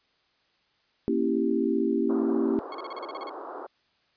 sine chord, A# diminished seventh, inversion none, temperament equal with one note detuned, 233.1 / 274.3 / 329.6 / 392 Hz, A#3 / C#4 / E4 / G4, 0 / -18 / 0 / 0 cents, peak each -28 dBFS, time 1.08-2.59 s, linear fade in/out 0 ms
pink band-pass noise, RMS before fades -39 dBFS, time 2.09-3.67 s, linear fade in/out 10 ms, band 320 to 1300 Hz, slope 48 dB/octave
40% pulse tone bursts, 1093 Hz, C#6, 25 cents flat, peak -35 dBFS, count 10, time 2.72-3.295 s, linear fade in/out 2 ms, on 26 ms, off 35 ms
effects white hiss -68 dBFS RMS until 4.16 s + resampled to 11025 Hz

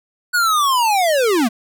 square linear sweep, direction down, 1480 to 207.7 Hz, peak -14 dBFS, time 0.33-1.49 s, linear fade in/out 20 ms, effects none

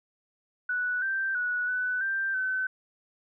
sine tone with pitch steps, 1479 / 1565 / 1469 / 1496 / 1575 / 1522 Hz, F#6 / G6 / F#6 / F#6 / G6 / F#6, -1 / -3 / -13 / +19 / +8 / +48 cents, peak -26 dBFS, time 0.69-2.67 s, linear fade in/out 5 ms, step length 330 ms, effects none

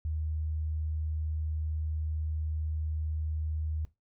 sine tone, 77.78 Hz, D#2, in tune, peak -30 dBFS, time 0.05-3.85 s, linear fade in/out 0 ms, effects noise-tail reverb RT60 0.2 s tail -17 dB re dry

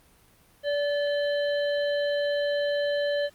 harmonic tone with a mistuned harmonic, 578 Hz, D5, 28 cents flat, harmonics 1 / 3 / 5 / 7, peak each -24 / -34 / -38 / -41 dBFS, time 0.63-3.3 s, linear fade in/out 50 ms, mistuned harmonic 5, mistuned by +110 cents, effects pink hiss -59 dBFS RMS until 3.34 s + Opus 32 kbps

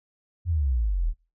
sine exponential sweep, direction down, 91.1 to 36.71 Hz, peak -21 dBFS, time 0.45-1.14 s, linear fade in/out 50 ms, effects noise-tail reverb RT60 0.3 s tail -22 dB re dry

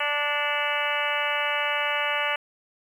harmonic tone with a mistuned harmonic, 292.7 Hz, D4, 6 cents flat, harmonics 2 / 3 / 4 / 5 / 6 / 7 / 8 / 9 / 10, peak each -32 / -32 / -32 / -32 / -32 / -32 / -32 / -32 / -32 dBFS, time 0-2.36 s, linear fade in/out 5 ms, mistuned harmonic 8, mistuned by -39 cents, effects 9-bit

